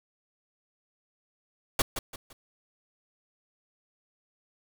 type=noise with echo; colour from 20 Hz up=pink; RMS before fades=-23 dBFS; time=1.79-1.82 s; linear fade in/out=5 ms; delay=170 ms; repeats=3; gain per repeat=-9 dB; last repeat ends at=2.33 s; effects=none